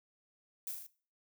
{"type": "noise with echo", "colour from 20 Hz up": "violet", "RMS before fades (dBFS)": -39, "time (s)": [0.67, 0.71], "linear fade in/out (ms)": 2, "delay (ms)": 39, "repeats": 4, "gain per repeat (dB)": -3, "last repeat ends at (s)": 0.866, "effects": ["noise-tail reverb RT60 0.4 s tail -19 dB re dry"]}